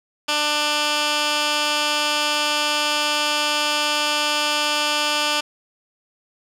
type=tone with band-pass filter; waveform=15% pulse; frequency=297.1 Hz; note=D4; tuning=20 cents sharp; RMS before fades=-21 dBFS; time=0.28-5.41 s; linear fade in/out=10 ms; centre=3600 Hz; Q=0.93; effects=none